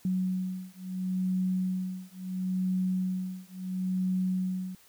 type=beating tone pair; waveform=sine; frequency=185 / 185.73 Hz; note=F#3 / F#3; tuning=0 / +7 cents; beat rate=0.73 Hz; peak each=-31 dBFS; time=0.05-4.75 s; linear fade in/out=2 ms; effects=white hiss -59 dBFS RMS until 4.88 s